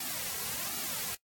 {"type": "noise with flanger", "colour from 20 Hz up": "white", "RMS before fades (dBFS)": -36, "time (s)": [0, 1.15], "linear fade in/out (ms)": 5, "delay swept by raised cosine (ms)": [1.9, 3.4], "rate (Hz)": 1.3, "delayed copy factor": -0.8, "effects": ["noise-tail reverb RT60 0.1 s tail -20 dB re dry", "AAC 64 kbps"]}